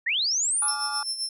sine linear sweep, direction up, 1712 to 11000 Hz, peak -22 dBFS, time 0.06-0.71 s, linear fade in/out 10 ms
triangle chord, D diminished, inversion second, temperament just, 845.8 / 1174.7 / 1409.6 Hz, Ab5 / D6 / F6, +31 / 0 / +16 cents, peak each -32 dBFS, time 0.62-1.03 s, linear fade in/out 2 ms
35% pulse tone with tremolo, 5340 Hz, E8, 22 cents sharp, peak -23 dBFS, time 0.68-1.29 s, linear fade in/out 2 ms, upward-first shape sine, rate 7.7 Hz, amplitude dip 65%
effects none

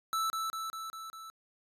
square tone with echo, 1318 Hz, E6, 1 cent flat, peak -30 dBFS, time 0.13-0.3 s, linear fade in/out 0 ms, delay 200 ms, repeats 5, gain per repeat -3 dB, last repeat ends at 1.3 s, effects resampled to 32000 Hz

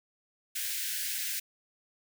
white high-pass noise, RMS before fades -34 dBFS, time 0.55-1.4 s, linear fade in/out 10 ms, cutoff 1500 Hz, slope 96 dB/octave, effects none

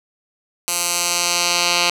10% pulse tone with band-pass filter sweep, 174.4 Hz, F3, 2 cents flat, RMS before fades -19 dBFS, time 0.68-1.9 s, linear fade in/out 0 ms, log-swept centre 9100 to 3900 Hz, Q 1.1, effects 7-bit

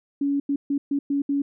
sine tone bursts at uneven times, 281.8 Hz, C#4, 29 cents sharp, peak -20 dBFS, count 6, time 0.21-0.4 / 0.49-0.56 / 0.7-0.78 / 0.91-0.99 / 1.1-1.22 / 1.29-1.42 s, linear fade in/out 5 ms, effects none

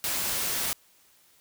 white noise, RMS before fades -29 dBFS, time 0.04-0.73 s, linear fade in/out 0 ms, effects white hiss -61 dBFS RMS until 1.4 s

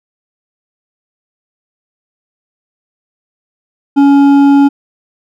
triangle tone with hard clipping, 280.6 Hz, C#4, 21 cents sharp, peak -5 dBFS, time 3.96-4.69 s, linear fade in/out 20 ms, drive 11 dB, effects none

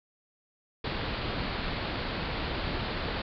pink low-pass noise, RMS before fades -33 dBFS, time 0.84-3.22 s, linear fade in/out 5 ms, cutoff 4700 Hz, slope 96 dB/octave, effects none

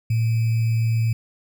sine tone with sample-and-hold, 113.5 Hz, A#2, 46 cents flat, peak -17 dBFS, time 0.1-1.13 s, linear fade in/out 5 ms, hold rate 2450 Hz, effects none

